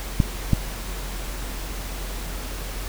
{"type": "clicks", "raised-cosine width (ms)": 5, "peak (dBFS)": -4, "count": 2, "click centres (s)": [0.202, 0.533], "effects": ["added 45 Hz sine -30 dBFS peak until 2.88 s", "pink hiss -35 dBFS RMS until 2.88 s"]}